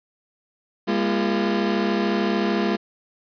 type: tone cluster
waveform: 30% pulse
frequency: 203.8 / 237.3 / 342.6 Hz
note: G#3 / A#3 / F4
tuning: -32 / +31 / -33 cents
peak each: -20 / -24 / -22 dBFS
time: 0.87-2.77 s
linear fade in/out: 20 ms
effects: resampled to 11025 Hz + 9-bit